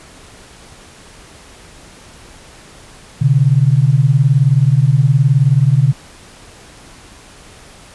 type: beating tone pair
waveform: sine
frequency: 126.8 / 145.8 Hz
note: B2 / D3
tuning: +46 / -12 cents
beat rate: 19 Hz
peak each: -11 dBFS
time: 3.21-5.93 s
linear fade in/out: 10 ms
effects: pink hiss -40 dBFS RMS until 7.94 s + resampled to 24000 Hz